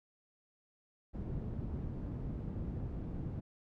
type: low-pass noise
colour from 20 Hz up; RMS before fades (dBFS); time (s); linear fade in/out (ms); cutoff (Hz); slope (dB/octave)
white; -40; 1.13-3.41; 20; 160; 12
effects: none